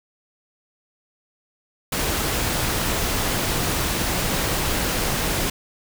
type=noise; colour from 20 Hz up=pink; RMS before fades=-23 dBFS; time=1.92-5.5 s; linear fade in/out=5 ms; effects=none